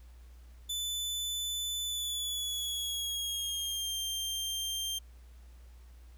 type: tone with pitch glide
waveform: sawtooth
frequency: 3500 to 3173 Hz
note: A7 to G7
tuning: -10 to +20 cents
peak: -30 dBFS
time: 0.69-4.99 s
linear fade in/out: 10 ms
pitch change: -170 cents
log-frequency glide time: 1.84-3.98 s
effects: added 60 Hz sine -50 dBFS peak until 6.17 s + pink hiss -66 dBFS RMS until 6.17 s